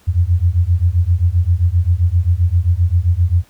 sine beating tone pair, 83.8 / 91.4 Hz, E2 / F#2, +29 / -21 cents, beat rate 7.6 Hz, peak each -14 dBFS, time 0.07-3.44 s, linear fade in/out 20 ms, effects pink hiss -52 dBFS RMS until 3.49 s

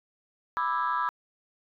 sine chord, E dominant seventh, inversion second, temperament just, 988.9 / 1186.7 / 1318.5 / 1648.1 Hz, B5 / D6 / E6 / G#6, +2 / +18 / 0 / -14 cents, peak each -28 / -30 / -30 / -34 dBFS, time 0.57-1.09 s, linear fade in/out 0 ms, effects tanh soft clip ceiling -18 dBFS

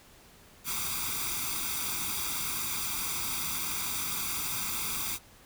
white noise with comb filter, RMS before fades -33 dBFS, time 0.64-5.19 s, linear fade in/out 50 ms, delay 0.84 ms, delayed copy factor +0.95, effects pink hiss -56 dBFS RMS until 5.45 s

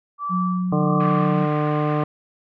sine tone with tremolo, 1160 Hz, D6, 22 cents flat, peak -22 dBFS, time 0.18-1.5 s, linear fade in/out 50 ms, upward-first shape sine, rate 1.4 Hz, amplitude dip 95%
sine tone with pitch glide, 181.5 to 183.4 Hz, F#3 to F#3, -33 to -15 cents, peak -20 dBFS, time 0.29-1.48 s, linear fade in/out 50 ms, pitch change +18 cents, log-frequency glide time 0.45-1.19 s
harmonic tone, 150 Hz, D3, 37 cents sharp, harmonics 1 / 2 / 3 / 4 / 5 / 7 / 8, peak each -22 / -25 / -27 / -28 / -29 / -30 / -31 dBFS, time 0.72-2.04 s, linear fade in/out 5 ms
pink band-pass noise, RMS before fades -38 dBFS, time 1-2.04 s, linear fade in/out 5 ms, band 1100 to 2400 Hz, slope 24 dB/octave
effects none

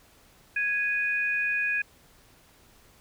sine tone pair together, 1661.2 / 2478 Hz, G#6 / D#7, 0 / -8 cents, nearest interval perfect fifth, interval 692 cents, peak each -27 dBFS, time 0.56-1.82 s, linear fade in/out 5 ms, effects pink hiss -58 dBFS RMS until 3 s

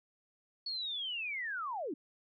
sine linear sweep, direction down, 4435 to 253.3 Hz, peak -35 dBFS, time 0.66-1.94 s, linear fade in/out 5 ms, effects MP3 48 kbps

